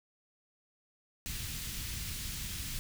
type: band-stop noise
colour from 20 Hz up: pink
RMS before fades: -39 dBFS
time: 1.26-2.79 s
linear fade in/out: 0 ms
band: 150 to 2600 Hz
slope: 12 dB/octave
effects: none